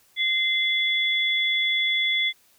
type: tone pair together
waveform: sine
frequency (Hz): 2072 / 3428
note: C7 / A7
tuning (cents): -17 / -46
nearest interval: major sixth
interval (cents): 871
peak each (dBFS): -23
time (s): 0.16-2.33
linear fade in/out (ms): 50
effects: white hiss -60 dBFS RMS until 2.58 s